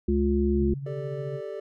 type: harmonic tone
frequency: 70.7 Hz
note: C#2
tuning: 35 cents sharp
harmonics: 1 / 3 / 5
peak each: -25 / -25 / -25 dBFS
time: 0.08-0.74 s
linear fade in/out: 5 ms
type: tone with tremolo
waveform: sine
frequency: 138.59 Hz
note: C#3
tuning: in tune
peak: -30 dBFS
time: 0.54-1.41 s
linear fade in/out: 50 ms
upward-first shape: sine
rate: 14 Hz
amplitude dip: 50%
type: chord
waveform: triangle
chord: G suspended second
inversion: none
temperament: equal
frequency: 392 / 440 / 587.3 Hz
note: G4 / A4 / D5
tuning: 0 / 0 / 0 cents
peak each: -35 dBFS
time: 0.86-1.6 s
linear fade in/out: 5 ms
effects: none